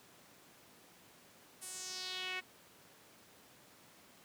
sawtooth tone with band-pass filter sweep, 370 Hz, F#4, in tune, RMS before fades -43 dBFS, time 1.61-2.41 s, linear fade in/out 20 ms, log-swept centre 10000 to 2200 Hz, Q 2.8, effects pink hiss -61 dBFS RMS until 4.24 s + high-pass 150 Hz 12 dB/octave

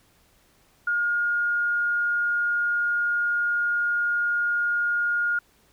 sine tone, 1424 Hz, F6, 33 cents sharp, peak -21 dBFS, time 0.87-5.39 s, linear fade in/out 5 ms, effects pink hiss -61 dBFS RMS until 5.72 s

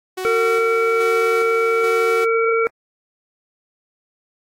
sawtooth tone with tremolo, 372 Hz, F#4, 9 cents sharp, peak -20 dBFS, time 0.17-2.25 s, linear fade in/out 10 ms, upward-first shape square, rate 1.2 Hz, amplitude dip 45%
harmonic tone, 455.1 Hz, A#4, 42 cents flat, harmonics 1 / 3 / 5, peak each -16 / -21 / -24 dBFS, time 0.25-2.67 s, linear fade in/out 0 ms
effects AAC 48 kbps

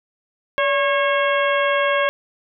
harmonic tone with a mistuned harmonic, 545 Hz, C#5, 29 cents flat, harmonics 1 / 2 / 3 / 4 / 5 / 6, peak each -19 / -22 / -23 / -26 / -29 / -30 dBFS, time 0.58-2.09 s, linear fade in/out 0 ms, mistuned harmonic 1, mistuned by +82 cents, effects none

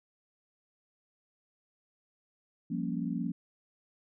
sine chord, G half-diminished seventh, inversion third, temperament equal, 174.61 / 196 / 233.1 / 277.2 Hz, F3 / G3 / Bb3 / Db4, 0 / 0 / 0 / 0 cents, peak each -35 / -39 / -35 / -37 dBFS, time 2.7-3.32 s, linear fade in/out 10 ms, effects none

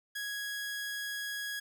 sawtooth tone, 1661.2 Hz, G#6, in tune, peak -32 dBFS, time 0.15-1.6 s, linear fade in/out 10 ms, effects none

